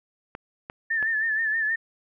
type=clicks; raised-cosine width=0.5 ms; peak=-20 dBFS; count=3; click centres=0.351 / 0.699 / 1.027 s
type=tone with vibrato; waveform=sine; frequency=1771 Hz; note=A6; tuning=11 cents sharp; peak=-22 dBFS; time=0.9-1.76 s; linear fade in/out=10 ms; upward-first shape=sine; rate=6.3 Hz; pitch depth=61 cents each way
effects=none